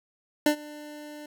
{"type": "tone with ADSR envelope", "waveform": "25% pulse", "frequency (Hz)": 298.1, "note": "D4", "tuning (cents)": 26, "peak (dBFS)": -13, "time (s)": [0.46, 1.26], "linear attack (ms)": 3, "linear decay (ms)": 91, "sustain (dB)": -23, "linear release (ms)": 4, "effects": []}